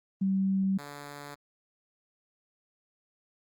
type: tone pair in turn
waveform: sine / 5% pulse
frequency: 192.6 / 144.29 Hz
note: G3 / D3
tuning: -30 / -30 cents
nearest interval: perfect fourth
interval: 500 cents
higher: first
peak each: -24 / -30 dBFS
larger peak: first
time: 0.21-0.78 / 0.78-1.35 s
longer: neither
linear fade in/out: 10 ms
effects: Opus 24 kbps